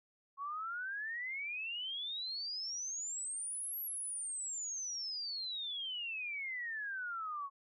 sine exponential two-way sweep, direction up then down, 1092 to 11840 to 1092 Hz, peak -38 dBFS, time 0.37-7.5 s, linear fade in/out 50 ms, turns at 3.8 s, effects none

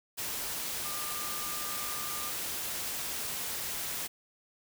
sine tone in noise, 1200 Hz, D6, 37 cents sharp, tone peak -42 dBFS, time 0.84-2.31 s, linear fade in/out 20 ms, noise white, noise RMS -36 dBFS, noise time 0.17-4.08 s, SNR -9 dB, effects none

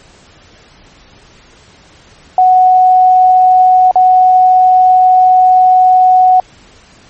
sine tone with dropouts, 740 Hz, F#5, in tune, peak -3 dBFS, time 2.38-6.4 s, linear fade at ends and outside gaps 2 ms, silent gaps 3.912-3.956 s, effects pink hiss -42 dBFS RMS until 7.09 s + MP3 32 kbps

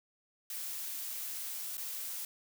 blue noise with dropouts, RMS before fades -40 dBFS, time 0.5-2.25 s, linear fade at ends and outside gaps 2 ms, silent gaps 1.771-1.778 s, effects none

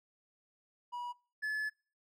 triangle tone pair in turn, 970 / 1721.2 Hz, B5 / A6, -31 / -39 cents, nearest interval minor seventh, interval 992 cents, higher second, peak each -36 / -31 dBFS, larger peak second, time 0.92-1.13 / 1.42-1.7 s, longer second, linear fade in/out 20 ms, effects noise-tail reverb RT60 0.4 s tail -25 dB re dry

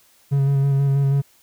triangle tone with vibrato, 138.59 Hz, C#3, in tune, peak -13 dBFS, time 0.31-1.22 s, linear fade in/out 20 ms, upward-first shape square, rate 6.2 Hz, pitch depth 17 cents each way, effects white hiss -56 dBFS RMS until 1.42 s

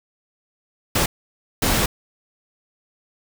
pink noise bursts at uneven times, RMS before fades -19 dBFS, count 2, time 0.95-1.06 / 1.62-1.86 s, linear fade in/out 5 ms, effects none

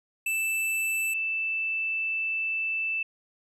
square / sine tone pair in turn, 2645 / 2645 Hz, E7 / E7, +5 / +5 cents, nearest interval unison, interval 0 cents, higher neither, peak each -26 dBFS, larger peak neither, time 0.26-1.14 / 1.14-3.03 s, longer second, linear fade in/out 5 ms, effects resampled to 32000 Hz

